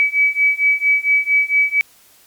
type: beating tone pair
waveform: sine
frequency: 2283 / 2287.4 Hz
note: D7 / D7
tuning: -50 / -46 cents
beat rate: 4.4 Hz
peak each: -16 / -15 dBFS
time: 0-1.81 s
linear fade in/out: 0 ms
effects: white hiss -50 dBFS RMS until 2.26 s + MP3 96 kbps